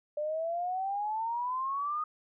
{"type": "exponential sweep", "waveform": "sine", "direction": "up", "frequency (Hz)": [590, 1244.5], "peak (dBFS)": -30, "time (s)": [0.17, 2.04], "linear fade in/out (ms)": 5, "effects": []}